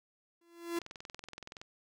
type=tone with exponential growth; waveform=45% pulse; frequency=340.2 Hz; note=F4; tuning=45 cents flat; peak=-30 dBFS; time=0.41-0.79 s; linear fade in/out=5 ms; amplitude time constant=81 ms
type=click train; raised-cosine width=0.2 ms; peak=-28 dBFS; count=19; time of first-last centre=0.77-1.615 s; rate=21.3 Hz
effects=none